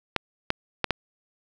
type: clicks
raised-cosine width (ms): 0.3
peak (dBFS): -6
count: 4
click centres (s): 0.163 / 0.504 / 0.843 / 0.907
effects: 8-bit